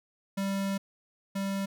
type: tone pair in turn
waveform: square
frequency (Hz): 196 / 196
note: G3 / G3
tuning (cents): 0 / 0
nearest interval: unison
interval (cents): 0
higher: neither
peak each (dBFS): -29 / -30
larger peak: first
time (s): 0.37-0.78 / 1.35-1.66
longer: first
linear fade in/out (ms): 10
effects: none